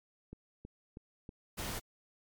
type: click train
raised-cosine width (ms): 3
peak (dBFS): -33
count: 4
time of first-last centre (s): 0.33-1.292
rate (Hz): 3.12
type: noise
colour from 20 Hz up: pink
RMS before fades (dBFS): -39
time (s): 1.57-1.8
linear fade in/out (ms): 20
effects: MP3 96 kbps